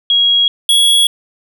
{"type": "tone pair in turn", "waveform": ["sine", "square"], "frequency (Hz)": [3300, 3342], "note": ["G#7", "G#7"], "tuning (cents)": [-12, 10], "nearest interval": "unison", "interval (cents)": 22, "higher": "second", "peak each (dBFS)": -8, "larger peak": "neither", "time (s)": [[0.1, 0.48], [0.69, 1.07]], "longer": "neither", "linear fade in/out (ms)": 2, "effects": []}